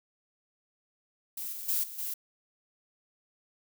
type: noise with level steps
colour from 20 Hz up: violet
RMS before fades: -37 / -40 / -29 / -43 / -35 dBFS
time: 1.37-2.14 s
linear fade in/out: 5 ms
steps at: 1.52 / 1.68 / 1.83 / 1.98 s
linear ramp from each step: 10 ms
effects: none